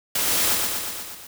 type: noise with echo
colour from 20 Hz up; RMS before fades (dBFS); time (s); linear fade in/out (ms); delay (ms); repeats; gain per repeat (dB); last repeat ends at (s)
white; -23; 0.15-0.55; 5; 120; 6; -3; 1.27
effects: none

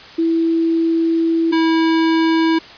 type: tone pair in turn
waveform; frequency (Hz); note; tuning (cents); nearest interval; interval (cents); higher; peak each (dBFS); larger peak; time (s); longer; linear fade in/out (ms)
sine / square; 329.6 / 325.3; E4 / E4; 0 / -23; unison; 23; first; -13; neither; 0.18-1.52 / 1.52-2.59; first; 10
effects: white hiss -38 dBFS RMS until 2.77 s + resampled to 11025 Hz

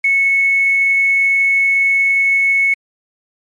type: tone with quantisation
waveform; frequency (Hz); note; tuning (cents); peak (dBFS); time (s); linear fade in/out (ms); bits
sine; 2203; C#7; -11; -10; 0.04-2.74; 5; 6
effects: MP3 48 kbps

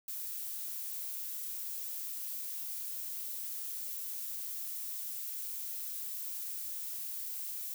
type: noise with high-pass filter sweep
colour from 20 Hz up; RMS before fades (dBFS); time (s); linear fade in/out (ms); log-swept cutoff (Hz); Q
violet; -40; 0.08-7.74; 2; 590 to 290; 2.1
effects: none

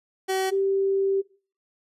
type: tone pair in turn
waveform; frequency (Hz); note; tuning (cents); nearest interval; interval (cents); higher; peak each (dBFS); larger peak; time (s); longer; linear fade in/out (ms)
30% pulse / sine; 380 / 390.2; F#4 / G4; +46 / -8; unison; 46; second; -20; neither; 0.28-0.51 / 0.51-1.22; second; 20
effects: noise-tail reverb RT60 0.4 s tail -21 dB re dry + resampled to 32000 Hz

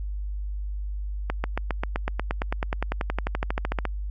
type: accelerating click train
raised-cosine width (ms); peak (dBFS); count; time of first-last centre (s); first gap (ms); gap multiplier
0.5; -11; 27; 1.3-3.853; 140; 0.97
effects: added 50 Hz sine -28 dBFS peak until 4.1 s

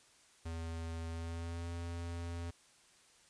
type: tone with pitch glide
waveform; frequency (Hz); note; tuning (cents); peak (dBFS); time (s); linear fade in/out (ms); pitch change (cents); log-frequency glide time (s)
square; 82.41 to 85.22; E2 to F2; 0 to -42; -40; 0.45-2.51; 10; +58; 1.09-1.69
effects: white hiss -65 dBFS RMS until 3.29 s + resampled to 22050 Hz

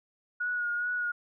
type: tone with vibrato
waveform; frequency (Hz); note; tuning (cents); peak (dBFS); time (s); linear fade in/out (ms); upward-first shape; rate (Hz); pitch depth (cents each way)
sine; 1448; F#6; -38; -28; 0.4-1.12; 10; sine; 2.4; 26
effects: none

